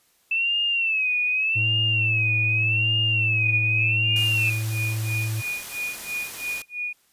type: tone with vibrato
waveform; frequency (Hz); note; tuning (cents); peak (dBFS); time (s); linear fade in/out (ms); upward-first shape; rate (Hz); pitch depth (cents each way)
sine; 2637; E7; 0; -20; 0.31-4.5; 5; sine; 0.84; 120
type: tone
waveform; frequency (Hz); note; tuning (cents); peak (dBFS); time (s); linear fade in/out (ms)
triangle; 110; A2; 0; -22; 1.55-5.42; 20
type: tone with tremolo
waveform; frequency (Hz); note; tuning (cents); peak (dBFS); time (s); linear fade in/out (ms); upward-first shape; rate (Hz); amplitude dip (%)
sine; 2453; D#7; -25; -25; 3.42-6.93; 5; sine; 3; 100
type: noise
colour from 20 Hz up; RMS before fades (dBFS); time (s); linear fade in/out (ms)
white; -36; 4.16-6.62; 2
effects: white hiss -63 dBFS RMS until 7.12 s + resampled to 32000 Hz